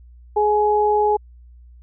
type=tone pair together; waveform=sine; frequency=420 / 840 Hz; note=G#4 / G#5; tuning=+19 / +19 cents; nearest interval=octave; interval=1200 cents; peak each=-17 dBFS; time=0.36-1.17 s; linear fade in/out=10 ms; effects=added 60 Hz sine -42 dBFS peak until 1.82 s